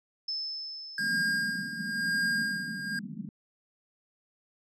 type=tone with exponential decay; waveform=sine; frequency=5250 Hz; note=E8; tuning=8 cents flat; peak=-29 dBFS; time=0.28-2.54 s; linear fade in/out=5 ms; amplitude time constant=490 ms
type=tone with tremolo; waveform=square; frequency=1614 Hz; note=G#6; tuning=50 cents flat; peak=-26 dBFS; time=0.98-2.99 s; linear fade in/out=2 ms; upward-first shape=sine; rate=0.99 Hz; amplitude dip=70%
type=band-pass noise; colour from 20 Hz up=pink; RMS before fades=-40 dBFS; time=0.99-3.29 s; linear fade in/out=2 ms; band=170 to 240 Hz; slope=48 dB/octave
effects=low-pass 8000 Hz 12 dB/octave